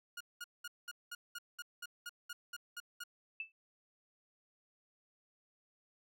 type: tone bursts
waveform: sawtooth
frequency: 1433 Hz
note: F6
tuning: 44 cents sharp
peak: -39 dBFS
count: 13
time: 0.17-3.038 s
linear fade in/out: 5 ms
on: 36 ms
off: 200 ms
type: tone with exponential decay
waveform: sine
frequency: 2637 Hz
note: E7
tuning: in tune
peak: -35 dBFS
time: 3.4-3.52 s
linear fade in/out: 2 ms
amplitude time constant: 25 ms
effects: none